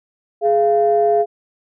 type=tone pair together; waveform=sine; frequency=417.7 / 689.4 Hz; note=G#4 / F5; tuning=+10 / -23 cents; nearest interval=major sixth; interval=867 cents; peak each=-14 dBFS; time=0.41-1.26 s; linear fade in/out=50 ms; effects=tanh soft clip ceiling -4 dBFS